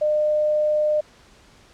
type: tone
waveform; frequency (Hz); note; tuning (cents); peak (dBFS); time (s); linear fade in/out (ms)
sine; 605; D#5; -49; -17; 0.01-1.01; 10
effects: pink hiss -52 dBFS RMS until 1.73 s + low-pass 7000 Hz 12 dB/octave